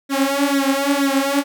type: tone with flanger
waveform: sawtooth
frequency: 277.2 Hz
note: C#4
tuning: in tune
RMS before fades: -18 dBFS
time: 0.09-1.44 s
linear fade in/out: 50 ms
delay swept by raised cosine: 0.52 to 5.82 ms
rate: 2.1 Hz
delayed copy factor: +0.95
effects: none